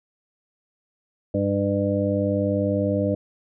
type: harmonic tone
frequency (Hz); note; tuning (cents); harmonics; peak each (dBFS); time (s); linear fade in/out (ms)
100; G2; +35; 1 / 2 / 3 / 5 / 6; -26 / -26 / -26 / -26 / -26; 1.34-3.15; 5
effects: none